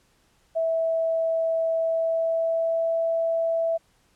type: tone with pitch glide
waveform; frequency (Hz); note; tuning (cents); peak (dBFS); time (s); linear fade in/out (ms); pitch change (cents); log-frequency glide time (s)
sine; 654 to 660.1; E5 to E5; -14 to +2; -21; 0.55-3.78; 20; +16; 1.75-2.95
effects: pink hiss -64 dBFS RMS until 4.15 s + low-pass 11000 Hz 12 dB/octave